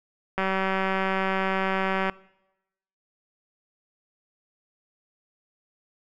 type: click train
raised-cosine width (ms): 0.5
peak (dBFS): -11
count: 329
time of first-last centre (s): 0.38-2.097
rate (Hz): 191
effects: noise-tail reverb RT60 0.9 s tail -22 dB re dry